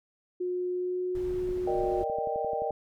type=tone with pitch glide; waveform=sine; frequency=360.6 to 363.9 Hz; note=F#4 to F#4; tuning=-45 to -29 cents; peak=-28 dBFS; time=0.4-2.03 s; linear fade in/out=10 ms; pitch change=+16 cents; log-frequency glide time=0.73-1.01 s
type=noise; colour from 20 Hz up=brown; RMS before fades=-41 dBFS; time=1.15-2.04 s; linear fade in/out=2 ms
type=click train; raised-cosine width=2 ms; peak=-31 dBFS; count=15; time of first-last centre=1.49-2.707 s; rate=11.5 Hz
type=chord; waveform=sine; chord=Eb major seventh; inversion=second; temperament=equal; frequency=466.2 / 587.3 / 622.3 / 784 Hz; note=Bb4 / D5 / Eb5 / G5; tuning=0 / 0 / 0 / 0 cents; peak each=-33 / -36 / -34 / -32 dBFS; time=1.67-2.71 s; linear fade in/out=5 ms
effects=none